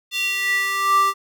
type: tone with high-pass filter sweep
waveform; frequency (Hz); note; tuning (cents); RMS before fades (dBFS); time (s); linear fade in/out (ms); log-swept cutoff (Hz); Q
square; 392; G4; 0; -20; 0.11-1.14; 50; 3200 to 950; 5.3
effects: none